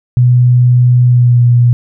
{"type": "tone with pitch glide", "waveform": "sine", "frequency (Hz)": [123.6, 120.99], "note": ["B2", "B2"], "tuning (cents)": [2, -35], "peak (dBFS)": -4, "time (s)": [0.17, 1.73], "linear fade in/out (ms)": 0, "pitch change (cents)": -37, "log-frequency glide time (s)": [1.06, 1.41], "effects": []}